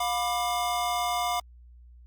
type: chord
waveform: square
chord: B diminished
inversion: second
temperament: just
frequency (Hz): 711.2 / 987.8 / 1185.3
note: F5 / B5 / D6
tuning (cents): +31 / 0 / +16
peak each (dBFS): -29 / -33 / -33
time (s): 0-1.4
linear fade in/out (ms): 5
effects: added 60 Hz sine -48 dBFS peak until 2.06 s + Opus 48 kbps